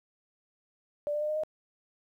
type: tone with pitch steps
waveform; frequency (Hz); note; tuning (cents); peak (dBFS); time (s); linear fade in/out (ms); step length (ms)
sine; 587.3 / 595.5 / 603.8 / 612.2 / 620.8; D5 / D5 / D5 / D#5 / D#5; 0 / +24 / +48 / -28 / -4; -28; 1.07-1.435; 0; 73
effects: 11-bit